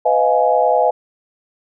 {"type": "chord", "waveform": "sine", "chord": "F half-diminished seventh", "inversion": "second", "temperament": "just", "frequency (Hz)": [502.9, 628.6, 698.5, 838.1], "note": ["Cb5", "Eb5", "F5", "Ab5"], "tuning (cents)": [31, 18, 0, 16], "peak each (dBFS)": -17, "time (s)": [0.05, 0.91], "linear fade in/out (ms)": 10, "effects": []}